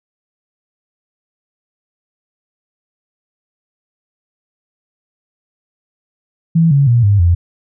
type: tone with pitch steps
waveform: sine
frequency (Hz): 164.81 / 140.2 / 119.26 / 101.45 / 86.3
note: E3 / C#3 / A#2 / G#2 / F2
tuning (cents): 0 / +20 / +40 / -40 / -20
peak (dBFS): -7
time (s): 6.55-7.35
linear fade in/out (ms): 10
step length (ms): 160
effects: none